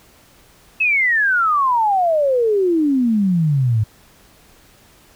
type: exponential sweep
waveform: sine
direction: down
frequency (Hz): 2637 to 103.83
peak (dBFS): -13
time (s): 0.8-3.84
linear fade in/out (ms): 10
effects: pink hiss -50 dBFS RMS until 5.15 s